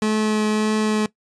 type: tone with vibrato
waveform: 30% pulse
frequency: 214.7 Hz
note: A3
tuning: 42 cents flat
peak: -15 dBFS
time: 0.02-1.06 s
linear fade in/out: 2 ms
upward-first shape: triangle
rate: 1.7 Hz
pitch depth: 11 cents each way
effects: noise-tail reverb RT60 0.1 s tail -19 dB re dry + resampled to 22050 Hz